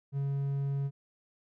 triangle tone, 139.1 Hz, C#3, 6 cents sharp, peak -27 dBFS, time 0.12-0.91 s, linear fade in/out 50 ms, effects none

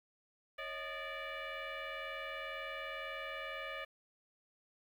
sine tone with frequency modulation, 550 Hz, C#5, 14 cents flat, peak -40 dBFS, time 0.58-3.85 s, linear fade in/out 10 ms, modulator 591 Hz, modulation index 4, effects 11-bit

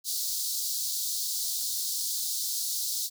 pink high-pass noise, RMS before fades -31 dBFS, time 0.04-3.1 s, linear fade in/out 50 ms, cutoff 4000 Hz, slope 48 dB/octave, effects none

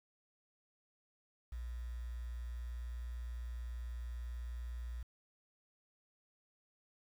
sine tone with quantisation, 59.7 Hz, A#1, 42 cents sharp, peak -40 dBFS, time 1.52-5.03 s, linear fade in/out 5 ms, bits 10, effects none

